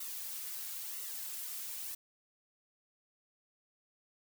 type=noise with flanger; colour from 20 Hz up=blue; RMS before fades=-42 dBFS; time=0-1.95 s; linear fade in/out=5 ms; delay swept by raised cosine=1.2 to 3.7 ms; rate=1 Hz; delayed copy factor=-0.65; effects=none